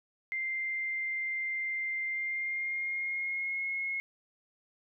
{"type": "tone with pitch glide", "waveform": "sine", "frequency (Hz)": [2093, 2166], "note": ["C7", "C#7"], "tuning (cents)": [0, -41], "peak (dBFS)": -31, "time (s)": [0.32, 4], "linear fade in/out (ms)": 0, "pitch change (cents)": 59, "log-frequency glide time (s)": [2.05, 3.64], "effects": []}